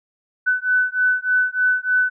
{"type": "beating tone pair", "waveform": "sine", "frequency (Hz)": [1500, 1503.3], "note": ["F#6", "F#6"], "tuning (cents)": [23, 27], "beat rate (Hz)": 3.3, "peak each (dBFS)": -19, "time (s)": [0.46, 2.1], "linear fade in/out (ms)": 20, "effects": []}